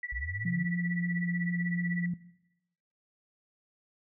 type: tone with tremolo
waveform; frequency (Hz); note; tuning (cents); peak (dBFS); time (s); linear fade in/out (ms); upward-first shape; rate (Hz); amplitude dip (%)
sine; 1956; B6; -17; -31; 0.03-2.06; 2; triangle; 16; 95
type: linear sweep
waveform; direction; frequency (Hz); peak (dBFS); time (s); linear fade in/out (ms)
sine; up; 51.9 to 156.3; -35; 0.12-0.65; 5
type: tone with vibrato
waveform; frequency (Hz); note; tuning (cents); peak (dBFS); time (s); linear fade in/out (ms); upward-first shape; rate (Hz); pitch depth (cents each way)
sine; 174.61; F3; 0; -28; 0.45-2.14; 5; sine; 6.8; 11
effects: noise-tail reverb RT60 0.9 s tail -19 dB re dry

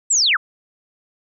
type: linear sweep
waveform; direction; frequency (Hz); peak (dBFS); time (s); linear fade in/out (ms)
sine; down; 8060 to 1105; -13; 0.1-0.37; 10
effects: none

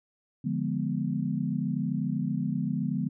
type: chord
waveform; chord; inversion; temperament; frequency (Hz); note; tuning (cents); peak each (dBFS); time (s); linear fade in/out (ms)
sine; D diminished seventh; none; equal; 146.83 / 174.61 / 207.7 / 246.9; D3 / F3 / Ab3 / Cb4; 0 / 0 / 0 / 0; -32; 0.44-3.09; 10
effects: none

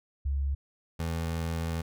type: tone pair in turn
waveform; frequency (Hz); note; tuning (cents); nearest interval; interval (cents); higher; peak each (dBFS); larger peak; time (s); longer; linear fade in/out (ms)
sine / 25% pulse; 69.3 / 82.41; C#2 / E2; 0 / 0; minor third; 300; second; -26; neither; 0.25-0.55 / 0.99-1.82; second; 10
effects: none

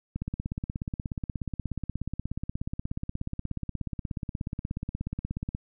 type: click train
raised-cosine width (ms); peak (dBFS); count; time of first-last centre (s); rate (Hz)
5; -19; 91; 0.16-5.549; 16.7
effects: none

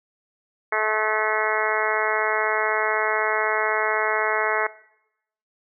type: harmonic tone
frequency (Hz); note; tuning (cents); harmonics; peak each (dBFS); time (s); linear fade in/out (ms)
216; A3; -32; 2 / 3 / 4 / 5 / 6 / 7 / 8 / 9 / 10; -29 / -29 / -29 / -29 / -29 / -29 / -29 / -29 / -29; 0.72-4.67; 5
effects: noise-tail reverb RT60 0.8 s tail -19 dB re dry

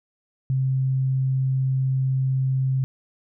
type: tone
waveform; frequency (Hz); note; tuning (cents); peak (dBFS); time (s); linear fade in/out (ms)
sine; 132.1; C3; +17; -19; 0.5-2.84; 0
effects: none

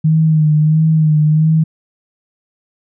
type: tone with vibrato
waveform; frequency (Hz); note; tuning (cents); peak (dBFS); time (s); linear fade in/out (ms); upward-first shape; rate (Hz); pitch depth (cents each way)
sine; 155.56; D#3; 0; -8; 0.04-1.64; 10; sine; 1.5; 41
effects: none

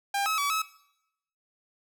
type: tone with pitch steps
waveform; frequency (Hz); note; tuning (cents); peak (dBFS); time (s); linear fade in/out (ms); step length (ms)
sawtooth; 799 / 1287 / 1141 / 1291; G5 / E6 / C#6 / E6; +33 / -42 / +50 / -37; -22; 0.14-0.62; 5; 120
effects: noise-tail reverb RT60 0.8 s tail -18 dB re dry

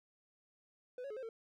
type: tone with pitch steps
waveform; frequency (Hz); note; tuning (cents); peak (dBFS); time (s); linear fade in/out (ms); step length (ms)
triangle; 499.4 / 556 / 427.3 / 525 / 451.8; B4 / C#5 / G#4 / C5 / A4; +19 / +5 / +49 / +6 / +46; -40; 0.98-1.29; 2; 62
effects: none

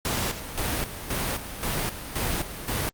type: noise with tremolo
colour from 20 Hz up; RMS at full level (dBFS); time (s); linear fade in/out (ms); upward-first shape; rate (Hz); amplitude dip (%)
pink; -27; 0.05-2.89; 0; square; 1.9; 65
effects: Opus 48 kbps

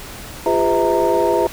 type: tone cluster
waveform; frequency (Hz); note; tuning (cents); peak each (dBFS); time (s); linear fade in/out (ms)
sine; 347.2 / 406.2 / 504 / 646 / 924; F4 / G#4 / B4 / E5 / A#5; -10 / -38 / +35 / -35 / -16; -19; 0.46-1.47; 2
effects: tanh soft clip ceiling -6 dBFS + pink hiss -34 dBFS RMS until 1.52 s

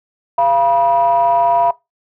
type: ring-modulated tone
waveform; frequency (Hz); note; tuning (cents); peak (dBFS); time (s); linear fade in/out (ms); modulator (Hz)
triangle; 140.3; C#3; +21; -5; 0.38-1.71; 5; 829
effects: noise-tail reverb RT60 0.2 s tail -21 dB re dry + tanh soft clip ceiling -1 dBFS

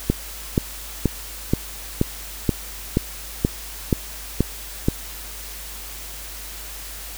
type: click train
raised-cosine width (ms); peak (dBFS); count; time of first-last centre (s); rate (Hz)
3; -3; 11; 0.1-4.885; 2.09
effects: added 50 Hz sine -38 dBFS peak until 7.17 s + white hiss -36 dBFS RMS until 7.17 s

